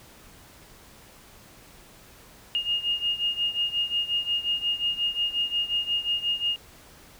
sine beating tone pair, 2842 / 2847.6 Hz, F7 / F7, +30 / +33 cents, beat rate 5.6 Hz, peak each -26 / -29 dBFS, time 2.55-6.56 s, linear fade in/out 0 ms, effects pink hiss -51 dBFS RMS until 7.19 s

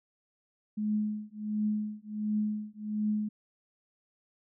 sine tone with tremolo, 211.9 Hz, G#3, 35 cents sharp, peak -25 dBFS, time 0.77-3.29 s, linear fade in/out 10 ms, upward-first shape triangle, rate 1.4 Hz, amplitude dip 100%, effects none

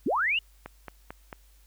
sine linear sweep, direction up, 185 to 2951 Hz, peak -23 dBFS, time 0.06-0.39 s, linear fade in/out 5 ms
click train, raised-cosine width 0.5 ms, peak -23 dBFS, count 4, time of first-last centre 0.66-1.328 s, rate 4.49 Hz
effects added 50 Hz sine -55 dBFS peak until 1.66 s + white hiss -64 dBFS RMS until 1.66 s

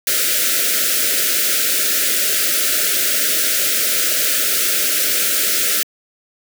white band-stop noise, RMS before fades -17 dBFS, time 0.07-5.83 s, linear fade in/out 2 ms, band 650 to 1300 Hz, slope 96 dB/octave, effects high-pass 300 Hz 12 dB/octave

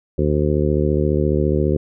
harmonic tone, 74.6 Hz, D2, 28 cents sharp, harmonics 1 / 2 / 3 / 4 / 5 / 6 / 7, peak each -21 / -21 / -24 / -25 / -21 / -25 / -26 dBFS, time 0.18-1.77 s, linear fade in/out 5 ms, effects none

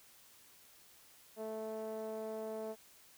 5% pulse tone with low-pass filter, 219.1 Hz, A3, 7 cents flat, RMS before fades -42 dBFS, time 1.36-2.76 s, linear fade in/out 50 ms, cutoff 560 Hz, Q 3.7, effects white hiss -62 dBFS RMS until 3.17 s

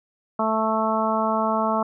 harmonic tone, 220 Hz, A3, in tune, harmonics 1 / 2 / 3 / 4 / 5 / 6, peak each -26 / -31 / -25 / -26 / -26 / -29 dBFS, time 0.39-1.83 s, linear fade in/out 5 ms, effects none

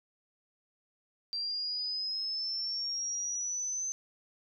sine exponential sweep, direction up, 4699 to 6200 Hz, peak -32 dBFS, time 1.33-3.92 s, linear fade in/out 0 ms, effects none

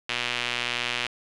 sawtooth tone with band-pass filter, 121.4 Hz, B2, 29 cents flat, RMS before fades -29 dBFS, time 0.09-1.07 s, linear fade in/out 5 ms, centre 2800 Hz, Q 2.1, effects resampled to 24000 Hz + 8-bit

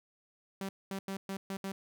sawtooth tone bursts at uneven times, 194 Hz, G3, 18 cents flat, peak -32 dBFS, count 6, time 0.61-0.69 / 0.91-0.99 / 1.08-1.17 / 1.29-1.37 / 1.5-1.57 / 1.64-1.72 s, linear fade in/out 2 ms, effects none

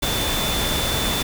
sine tone in noise, 3520 Hz, A7, in tune, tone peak -26 dBFS, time 0.02-1.23 s, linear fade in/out 10 ms, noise pink, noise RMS -23 dBFS, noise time 0.02-1.23 s, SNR -6 dB, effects none

